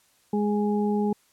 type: harmonic tone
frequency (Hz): 207.7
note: G#3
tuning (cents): 0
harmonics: 1 / 2 / 4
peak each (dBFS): -23 / -27 / -32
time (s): 0.33-1.13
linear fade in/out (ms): 5
effects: white hiss -63 dBFS RMS until 1.32 s + low-pass 12000 Hz 12 dB/octave